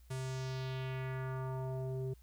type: tone with low-pass filter sweep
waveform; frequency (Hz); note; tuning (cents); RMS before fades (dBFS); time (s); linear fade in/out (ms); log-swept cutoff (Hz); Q
square; 130.81; C3; 0; -39; 0.1-2.14; 10; 10000 to 370; 2
effects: added 60 Hz sine -57 dBFS peak until 2.22 s + white hiss -71 dBFS RMS until 2.22 s